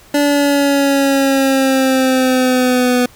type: exponential sweep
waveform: 25% pulse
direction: down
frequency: 290 to 246.9 Hz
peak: -7 dBFS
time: 0.14-3.06 s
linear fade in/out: 5 ms
effects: pink hiss -44 dBFS RMS until 3.15 s